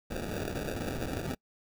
blue noise with sample-and-hold, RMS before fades -35 dBFS, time 0.1-1.35 s, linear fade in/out 10 ms, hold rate 1050 Hz, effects noise-tail reverb RT60 0.1 s tail -26 dB re dry

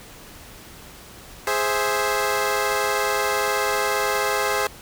15% pulse chord, Ab augmented, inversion none, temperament equal, 415.3 / 523.3 / 659.3 Hz, Ab4 / C5 / E5, 0 / 0 / 0 cents, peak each -17 / -18 / -22 dBFS, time 1.47-4.67 s, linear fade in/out 2 ms, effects pink hiss -43 dBFS RMS until 4.81 s

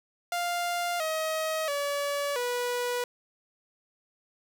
sawtooth tone with pitch steps, 699 / 633 / 571 / 489 Hz, F5 / D#5 / D5 / B4, +1 / +30 / -49 / -17 cents, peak -24 dBFS, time 0.32-3.04 s, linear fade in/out 2 ms, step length 680 ms, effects none

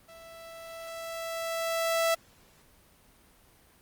sawtooth tone with level ramp, 661 Hz, E5, 5 cents sharp, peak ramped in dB -45 to -19 dBFS, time 0.08-2.15 s, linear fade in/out 10 ms, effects pink hiss -60 dBFS RMS until 3.81 s + Opus 32 kbps

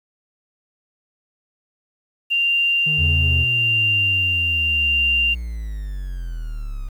sine tone with tremolo, 2783 Hz, F7, 7 cents flat, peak -15 dBFS, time 2.3-5.35 s, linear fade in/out 20 ms, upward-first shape sine, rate 0.8 Hz, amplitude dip 25%
triangle exponential sweep, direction down, 155.56 to 33.53 Hz, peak -23 dBFS, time 2.86-6.89 s, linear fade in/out 10 ms
triangle tone, 82.5 Hz, E2, 2 cents sharp, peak -15 dBFS, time 2.97-3.46 s, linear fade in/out 50 ms
effects 8-bit

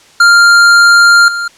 square tone with level steps, 1396.9 Hz, F6, in tune, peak -3 / -15 dBFS, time 0.2-1.48 s, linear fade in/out 5 ms, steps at 1.28 s, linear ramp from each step 2 ms, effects white hiss -42 dBFS RMS until 1.57 s + low-pass 7000 Hz 12 dB/octave

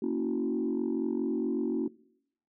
sine chord, F# dominant seventh, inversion first, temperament equal with one note detuned, 233.1 / 277.2 / 324.9 / 370 Hz, A#3 / C#4 / E4 / F#4, 0 / 0 / -25 / 0 cents, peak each -32 dBFS, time 0.02-1.88 s, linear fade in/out 5 ms, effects noise-tail reverb RT60 0.7 s tail -21 dB re dry + tanh soft clip ceiling -21 dBFS

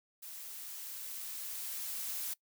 blue noise with level ramp, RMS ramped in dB -47 to -38 dBFS, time 0.22-2.34 s, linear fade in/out 10 ms, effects noise-tail reverb RT60 0.1 s tail -22 dB re dry

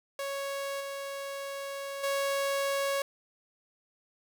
sawtooth tone with level steps, 554.4 Hz, C#5, in tune, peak -29 / -32 / -24 dBFS, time 0.19-3.02 s, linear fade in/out 2 ms, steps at 0.8 / 2.03 s, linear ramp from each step 10 ms, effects none

